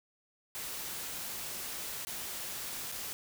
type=noise with dropouts; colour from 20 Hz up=white; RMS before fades=-40 dBFS; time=0.55-3.13 s; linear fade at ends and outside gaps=0 ms; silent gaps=2.049-2.07 / 2.917-2.922 s; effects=none